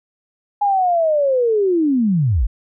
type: linear sweep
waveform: sine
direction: down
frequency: 830.6 to 39.84 Hz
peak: -13 dBFS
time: 0.61-2.47 s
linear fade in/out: 10 ms
effects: none